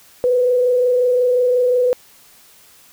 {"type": "tone with frequency modulation", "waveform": "sine", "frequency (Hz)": 496.9, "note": "B4", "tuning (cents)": 11, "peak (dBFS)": -12, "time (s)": [0.24, 1.93], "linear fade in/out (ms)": 0, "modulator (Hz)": 25.6, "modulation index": 0.4, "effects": ["white hiss -48 dBFS RMS until 2.92 s"]}